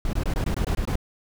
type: noise bursts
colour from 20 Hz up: brown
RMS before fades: -24 dBFS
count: 9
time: 0.05-0.956 s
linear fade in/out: 2 ms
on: 82 ms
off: 21 ms
effects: none